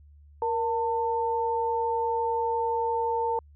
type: tone pair together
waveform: sine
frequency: 469.2 / 897.1 Hz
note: A#4 / A5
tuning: +11 / +33 cents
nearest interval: major seventh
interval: 1122 cents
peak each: -28 / -26 dBFS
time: 0.42-3.39 s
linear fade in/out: 2 ms
effects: added 73 Hz sine -50 dBFS peak until 3.55 s